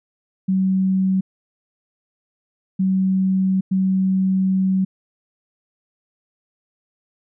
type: tone bursts at uneven times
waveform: sine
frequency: 189.4 Hz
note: F#3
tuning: 41 cents sharp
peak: -15 dBFS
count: 3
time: 0.48-1.21 / 2.79-3.61 / 3.71-4.85 s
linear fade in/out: 10 ms
effects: none